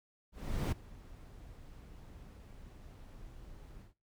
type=noise with ADSR envelope; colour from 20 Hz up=brown; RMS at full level=-30 dBFS; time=0.32-3.94 s; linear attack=400 ms; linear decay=10 ms; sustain=-22 dB; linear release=130 ms; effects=noise-tail reverb RT60 0.3 s tail -22 dB re dry